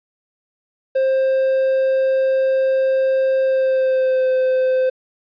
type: tone with pitch glide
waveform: triangle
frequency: 529 to 516.9 Hz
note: C5 to C5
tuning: +19 to -21 cents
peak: -12 dBFS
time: 0.95-4.9 s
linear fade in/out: 10 ms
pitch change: -40 cents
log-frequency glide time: 3.43-4.29 s
effects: resampled to 11025 Hz + 9-bit